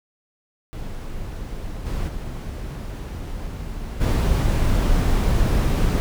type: noise with level steps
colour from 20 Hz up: brown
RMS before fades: -31 / -25 / -30 / -18 dBFS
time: 0.73-6 s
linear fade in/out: 0 ms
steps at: 1.85 / 2.07 / 4 s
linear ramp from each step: 20 ms
effects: none